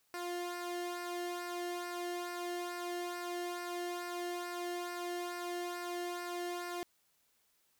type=tone with flanger; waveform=sawtooth; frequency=351.5 Hz; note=F4; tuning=11 cents sharp; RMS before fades=-40 dBFS; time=0.14-6.83 s; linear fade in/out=0 ms; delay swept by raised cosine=0.29 to 0.85 ms; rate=2.3 Hz; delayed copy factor=-0.6; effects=white hiss -74 dBFS RMS until 7.79 s